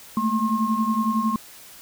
sine tone cluster, 216.1 / 227 / 1072 Hz, A3 / A#3 / C6, -31 / -46 / +42 cents, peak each -24 dBFS, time 0.17-1.36 s, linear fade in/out 2 ms, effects white hiss -45 dBFS RMS until 1.81 s

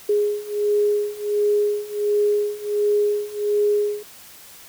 sine beating tone pair, 414 / 415.4 Hz, G#4 / G#4, -5 / 0 cents, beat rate 1.4 Hz, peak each -22 / -20 dBFS, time 0.09-4.03 s, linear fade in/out 5 ms, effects white hiss -44 dBFS RMS until 4.68 s

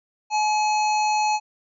harmonic tone, 850 Hz, G#5, 40 cents sharp, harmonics 1 / 3 / 5 / 7 / 8, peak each -19 / -29 / -33 / -36 / -37 dBFS, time 0.3-1.4 s, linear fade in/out 50 ms, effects none

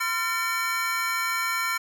square tone cluster, 1030 / 1377 / 1797 / 2268 Hz, C6 / F6 / A6 / C#7, -28 / -25 / +36 / +39 cents, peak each -34 / -29 / -33 / -30 dBFS, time 0-1.78 s, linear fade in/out 10 ms, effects none

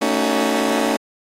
20% pulse chord, D# half-diminished seventh, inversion second, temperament just, 224 / 280 / 311.1 / 373.4 Hz, A3 / C#4 / D#4 / F#4, +31 / +18 / 0 / +16 cents, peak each -17 / -16 / -19 / -21 dBFS, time 0.01-0.97 s, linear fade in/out 10 ms, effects low-pass 12000 Hz 12 dB/octave + AAC 48 kbps

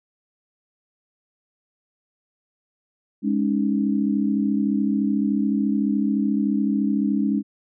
sine chord, Ab suspended fourth, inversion none, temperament equal, 207.7 / 277.2 / 311.1 Hz, Ab3 / Db4 / Eb4, 0 / 0 / 0 cents, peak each -21 / -23 / -27 dBFS, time 3.22-7.43 s, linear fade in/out 50 ms, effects none

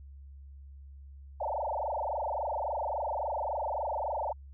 sine tone with frequency modulation, 740 Hz, F#5, in tune, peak -30 dBFS, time 1.4-4.33 s, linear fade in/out 10 ms, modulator 23.6 Hz, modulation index 7.8, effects added 69 Hz sine -46 dBFS peak until 4.53 s

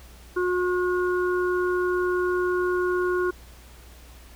harmonic tone, 360.6 Hz, F#4, 45 cents flat, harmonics 1 / 3 / 4, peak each -22 / -31 / -30 dBFS, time 0.36-3.31 s, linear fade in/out 10 ms, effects added 60 Hz sine -46 dBFS peak until 4.35 s + pink hiss -51 dBFS RMS until 4.35 s

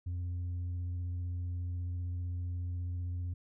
sine tone with vibrato, 88.4 Hz, F2, 22 cents sharp, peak -31 dBFS, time 0.06-3.34 s, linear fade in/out 10 ms, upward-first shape triangle, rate 15 Hz, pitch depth 12 cents each way, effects tanh soft clip ceiling -33 dBFS

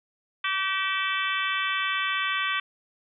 harmonic tone with a mistuned harmonic, 384.7 Hz, G4, 33 cents flat, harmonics 3 / 4 / 5 / 6 / 7 / 8 / 9, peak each -30 / -31 / -32 / -33 / -33 / -34 / -35 dBFS, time 0.44-2.6 s, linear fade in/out 5 ms, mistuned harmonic 7, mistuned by -34 cents, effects none

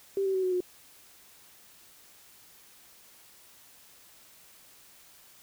sine tone with pitch steps, 392 / 384.2 / 376.5 / 368.9 / 361.5 Hz, G4 / G4 / F#4 / F#4 / F#4, 0 / -35 / +30 / -5 / -40 cents, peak -25 dBFS, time 0.17-0.605 s, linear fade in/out 2 ms, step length 87 ms, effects white hiss -56 dBFS RMS until 5.42 s

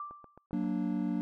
sine tone with exponential decay, 1174.7 Hz, D6, in tune, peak -35 dBFS, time 0-0.46 s, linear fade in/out 2 ms, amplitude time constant 100 ms
click train, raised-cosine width 1 ms, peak -36 dBFS, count 5, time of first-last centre 0.11-0.642 s, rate 7.52 Hz
triangle chord, Gb augmented, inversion none, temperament equal, 185 / 233.1 / 293.7 Hz, Gb3 / Bb3 / D4, 0 / 0 / 0 cents, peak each -32 dBFS, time 0.53-1.21 s, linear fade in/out 0 ms
effects none

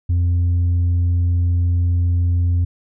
sine tone, 87.31 Hz, F2, in tune, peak -11 dBFS, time 0.09-2.65 s, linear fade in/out 10 ms, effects tanh soft clip ceiling -13 dBFS

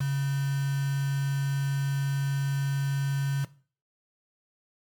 sine tone with quantisation, 138.59 Hz, C#3, in tune, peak -24 dBFS, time 0-3.45 s, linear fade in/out 10 ms, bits 6, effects noise-tail reverb RT60 0.4 s tail -17 dB re dry + MP3 96 kbps

